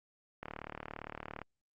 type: click train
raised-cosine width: 0.5 ms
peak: -26 dBFS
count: 38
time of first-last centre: 0.43-1.417 s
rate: 37.5 Hz
effects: Opus 48 kbps